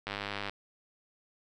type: click train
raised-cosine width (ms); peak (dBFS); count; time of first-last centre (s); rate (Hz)
0.3; -19; 44; 0.07-0.496; 101
effects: none